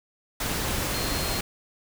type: tone in noise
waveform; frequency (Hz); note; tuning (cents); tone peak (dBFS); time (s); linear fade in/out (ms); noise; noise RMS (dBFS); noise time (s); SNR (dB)
sine; 4224; C8; +16; -35; 0.94-1.4; 5; pink; -28; 0.4-1.41; -10
effects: none